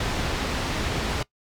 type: low-pass noise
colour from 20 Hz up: pink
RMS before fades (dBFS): -27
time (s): 0-1.23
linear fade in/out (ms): 5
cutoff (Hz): 5000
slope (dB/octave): 12
effects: noise-tail reverb RT60 0.1 s tail -21 dB re dry